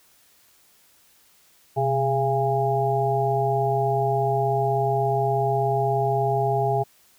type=harmonic tone with a mistuned harmonic; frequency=136.6 Hz; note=C#3; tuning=25 cents flat; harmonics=1 / 3 / 5 / 6; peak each=-25 / -25 / -25 / -25 dBFS; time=1.76-6.84 s; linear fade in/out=20 ms; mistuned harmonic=1; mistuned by=-100 cents; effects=white hiss -58 dBFS RMS until 7.18 s